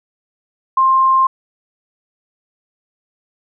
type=tone; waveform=sine; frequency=1056 Hz; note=C6; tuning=16 cents sharp; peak=-9 dBFS; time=0.77-1.27 s; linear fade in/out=5 ms; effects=none